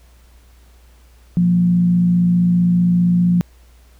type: tone with frequency modulation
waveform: sine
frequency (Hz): 176.4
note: F3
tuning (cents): +18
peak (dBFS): -11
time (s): 1.37-3.41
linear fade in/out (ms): 0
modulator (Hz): 55.3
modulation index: 0.31
effects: added 60 Hz sine -45 dBFS peak until 3.99 s + pink hiss -55 dBFS RMS until 3.99 s